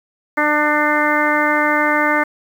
harmonic tone, 298.9 Hz, D4, 31 cents sharp, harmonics 1 / 2 / 3 / 4 / 5 / 6 / 7, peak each -21 / -21 / -21 / -21 / -21 / -21 / -21 dBFS, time 0.37-2.24 s, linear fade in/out 10 ms, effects 7-bit

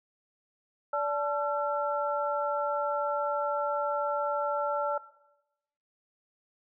sine tone cluster, 580 / 872 / 1353 Hz, D5 / A5 / E6, -22 / -16 / +45 cents, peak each -30 / -32 / -31 dBFS, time 0.93-4.98 s, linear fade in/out 5 ms, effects noise-tail reverb RT60 0.9 s tail -17 dB re dry

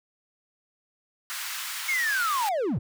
pink high-pass noise, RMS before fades -34 dBFS, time 1.3-2.49 s, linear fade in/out 0 ms, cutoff 1200 Hz, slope 24 dB/octave
triangle linear sweep, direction down, 2217 to 82.41 Hz, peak -22 dBFS, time 1.88-2.79 s, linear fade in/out 10 ms
effects none

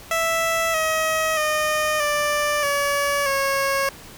15% pulse tone with pitch steps, 659.3 / 635.4 / 612.3 / 590.1 / 568.7 / 548 Hz, E5 / D#5 / D#5 / D5 / C#5 / C#5, 0 / +36 / -28 / +8 / +44 / -20 cents, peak -13 dBFS, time 0.11-3.89 s, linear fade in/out 2 ms, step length 630 ms, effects pink hiss -42 dBFS RMS until 4.17 s

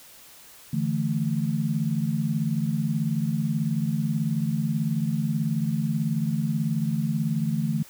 sine chord, D suspended second, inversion none, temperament just, 146.83 / 165.19 / 220.2 Hz, D3 / E3 / A3, 0 / +4 / +2 cents, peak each -27 dBFS, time 0.73-7.83 s, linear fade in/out 5 ms, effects white hiss -49 dBFS RMS until 7.89 s

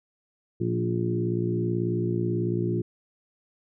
harmonic tone with a mistuned harmonic, 58.27 Hz, A#1, in tune, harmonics 2 / 3 / 4 / 5 / 6 / 7, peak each -28 / -30 / -36 / -36 / -28 / -36 dBFS, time 0.6-2.82 s, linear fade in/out 10 ms, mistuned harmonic 3, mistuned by +25 cents, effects none

